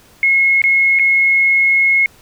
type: tone with dropouts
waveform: sine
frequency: 2169 Hz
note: C#7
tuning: 38 cents flat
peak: -9 dBFS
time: 0.23-2.06 s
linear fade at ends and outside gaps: 1 ms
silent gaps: 0.618-0.639 / 0.989-0.995 s
effects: pink hiss -47 dBFS RMS until 2.21 s